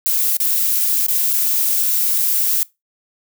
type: noise with dropouts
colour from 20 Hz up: violet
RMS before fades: -17 dBFS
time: 0.06-2.63 s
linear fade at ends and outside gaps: 0 ms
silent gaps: 0.368-0.402 / 1.065-1.084 / 1.332-1.335 s
effects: noise-tail reverb RT60 0.2 s tail -21 dB re dry